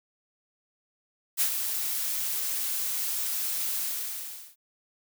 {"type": "noise with ADSR envelope", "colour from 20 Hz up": "blue", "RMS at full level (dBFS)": -23, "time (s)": [1.37, 4.56], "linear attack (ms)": 41, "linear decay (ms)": 83, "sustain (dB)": -7, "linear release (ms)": 770, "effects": []}